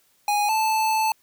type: tone pair in turn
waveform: square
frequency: 827 / 876.2 Hz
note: G#5 / A5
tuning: -8 / -7 cents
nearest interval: minor second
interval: 101 cents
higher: second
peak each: -20 / -20 dBFS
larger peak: neither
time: 0.28-0.49 / 0.49-1.12 s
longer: second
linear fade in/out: 2 ms
effects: white hiss -63 dBFS RMS until 1.22 s